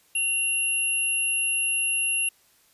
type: tone pair together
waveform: sine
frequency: 2763 / 11052 Hz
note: F7 / F9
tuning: -19 / -19 cents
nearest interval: 2 octaves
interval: 2400 cents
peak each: -25 dBFS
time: 0.15-2.29 s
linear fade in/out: 5 ms
effects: white hiss -61 dBFS RMS until 2.73 s + resampled to 32000 Hz